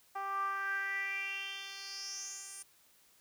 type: tone with band-pass filter sweep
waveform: 10% pulse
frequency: 392.6 Hz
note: G4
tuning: 3 cents sharp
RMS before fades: -39 dBFS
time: 0.15-2.63 s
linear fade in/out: 10 ms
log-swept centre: 920 to 9000 Hz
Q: 5.8
effects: white hiss -66 dBFS RMS until 3.2 s